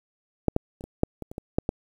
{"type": "clicks", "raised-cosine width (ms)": 2, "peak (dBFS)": [-7, -8, -27, -23, -6, -21, -25, -20, -8, -11], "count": 10, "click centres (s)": [0.483, 0.564, 0.809, 0.84, 1.034, 1.223, 1.315, 1.381, 1.585, 1.691], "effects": ["8-bit"]}